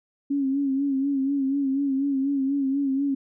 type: tone with vibrato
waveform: sine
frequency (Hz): 274.6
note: C#4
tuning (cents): -16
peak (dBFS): -21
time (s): 0.3-3.15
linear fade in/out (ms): 10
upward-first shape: sine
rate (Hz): 4.1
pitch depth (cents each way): 57
effects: none